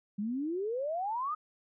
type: exponential sweep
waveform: sine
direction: up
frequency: 196.6 to 1275 Hz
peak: -31 dBFS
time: 0.18-1.35 s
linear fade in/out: 10 ms
effects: none